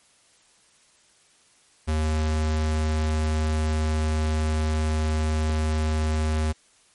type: tone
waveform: square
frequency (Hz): 77.78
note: D#2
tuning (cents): 0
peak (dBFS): -22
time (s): 1.87-6.53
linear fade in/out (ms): 20
effects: white hiss -59 dBFS RMS until 6.94 s + MP3 48 kbps